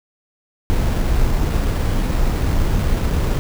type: noise with sample-and-hold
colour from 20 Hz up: brown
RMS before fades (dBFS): -17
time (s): 0.7-3.39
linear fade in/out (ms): 0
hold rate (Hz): 6300
effects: none